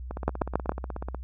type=two click trains; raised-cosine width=1 ms; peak=-20 / -9 dBFS; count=18 / 4; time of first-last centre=0.11-1.147 / 0.28-0.694 s; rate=16.4 / 7.25 Hz; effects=added 62 Hz sine -35 dBFS peak until 1.23 s